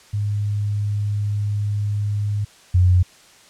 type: tone pair in turn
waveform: sine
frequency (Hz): 103.3 / 90.52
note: G#2 / F#2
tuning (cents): -9 / -37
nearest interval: major second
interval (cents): 228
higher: first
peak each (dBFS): -19 / -11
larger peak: second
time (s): 0.13-2.45 / 2.74-3.03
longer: first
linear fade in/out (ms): 10
effects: white hiss -49 dBFS RMS until 3.49 s + low-pass 8000 Hz 12 dB/octave